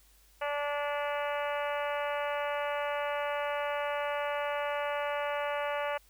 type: harmonic tone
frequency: 290.2 Hz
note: D4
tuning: 21 cents flat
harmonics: 2 / 3 / 4 / 5 / 6 / 7 / 8 / 9 / 10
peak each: -33 / -37 / -39 / -41 / -43 / -44 / -45 / -46 / -47 dBFS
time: 0.41-5.98 s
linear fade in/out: 10 ms
effects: added 50 Hz sine -62 dBFS peak until 6.09 s + white hiss -64 dBFS RMS until 6.09 s